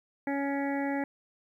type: harmonic tone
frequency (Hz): 279.3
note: C#4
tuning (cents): +13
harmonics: 1 / 2 / 3 / 5 / 6 / 7 / 8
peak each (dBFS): -30 / -36 / -36 / -48 / -42 / -40 / -46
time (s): 0.27-1.04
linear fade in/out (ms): 2
effects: 11-bit

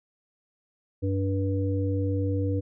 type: harmonic tone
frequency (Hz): 96.9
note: G2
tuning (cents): -20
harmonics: 1 / 3 / 5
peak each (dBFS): -25 / -30 / -32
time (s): 1.02-2.61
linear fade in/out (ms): 20
effects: none

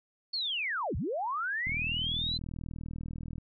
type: linear two-way sweep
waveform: sine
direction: down then up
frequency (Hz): 4500 to 49.42 to 4097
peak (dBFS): -30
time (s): 0.33-2.38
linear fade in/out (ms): 10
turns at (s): 0.96
type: click train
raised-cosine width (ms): 5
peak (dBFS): -27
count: 70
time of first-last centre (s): 1.67-3.382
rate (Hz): 40.3
effects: none

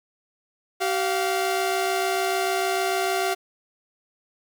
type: tone pair together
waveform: sawtooth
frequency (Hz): 382.6 / 698.5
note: G4 / F5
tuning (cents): -42 / 0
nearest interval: minor seventh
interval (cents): 1042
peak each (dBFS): -21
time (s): 0.8-3.35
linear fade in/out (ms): 20
effects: 9-bit

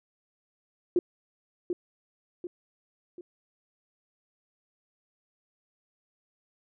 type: tone with echo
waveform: sine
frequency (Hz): 353.5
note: F4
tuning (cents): +21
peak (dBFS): -19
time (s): 0.96-0.99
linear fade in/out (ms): 2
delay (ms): 740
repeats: 3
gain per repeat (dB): -7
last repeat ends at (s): 3.21
effects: none

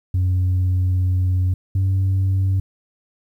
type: tone pair in turn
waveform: sine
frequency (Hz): 91.7 / 95.51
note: F#2 / G2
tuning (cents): -15 / -45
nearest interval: minor second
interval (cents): 70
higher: second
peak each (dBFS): -13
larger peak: neither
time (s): 0.14-1.54 / 1.75-2.6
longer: first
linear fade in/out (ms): 5
effects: tanh soft clip ceiling -14 dBFS + 9-bit

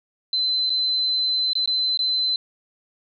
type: tone with dropouts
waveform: sine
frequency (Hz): 4055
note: B7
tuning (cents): +45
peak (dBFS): -19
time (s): 0.33-2.36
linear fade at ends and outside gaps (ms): 2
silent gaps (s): 0.696-0.702 / 1.533-1.553 / 1.659-1.675 / 1.974-1.991
effects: none

